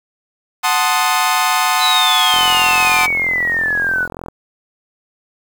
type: chord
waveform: sawtooth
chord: F# diminished seventh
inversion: none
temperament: equal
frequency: 740 / 880 / 1046.5 / 1244.5 Hz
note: F#5 / A5 / C6 / Eb6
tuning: 0 / 0 / 0 / 0 cents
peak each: -15 dBFS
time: 0.63-3.07 s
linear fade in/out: 20 ms
type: exponential sweep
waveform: sine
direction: down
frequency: 4035 to 1452 Hz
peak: -14 dBFS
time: 1.79-4.08 s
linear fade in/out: 50 ms
type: click train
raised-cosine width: 1 ms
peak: -14 dBFS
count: 85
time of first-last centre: 2.34-4.284 s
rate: 43.2 Hz
effects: 7-bit